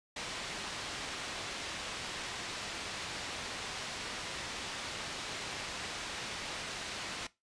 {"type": "low-pass noise", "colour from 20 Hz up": "white", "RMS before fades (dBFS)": -41, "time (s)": [0.16, 7.27], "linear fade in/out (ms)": 5, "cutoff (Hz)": 4300, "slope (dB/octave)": 12, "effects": ["noise-tail reverb RT60 0.2 s tail -18 dB re dry", "resampled to 22050 Hz"]}